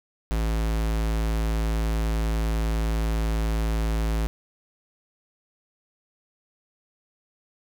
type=tone; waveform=square; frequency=54.9 Hz; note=A1; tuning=3 cents flat; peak=-23 dBFS; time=0.31-4.27 s; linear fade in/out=0 ms; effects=none